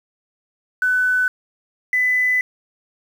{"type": "tone pair in turn", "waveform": "triangle", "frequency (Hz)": [1500, 2002], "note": ["F#6", "B6"], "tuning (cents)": [23, 23], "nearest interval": "perfect fourth", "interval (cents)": 500, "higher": "second", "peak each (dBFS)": -11, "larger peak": "neither", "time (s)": [[0.82, 1.28], [1.93, 2.41]], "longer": "second", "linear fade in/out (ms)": 2, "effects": ["tanh soft clip ceiling -13 dBFS", "7-bit"]}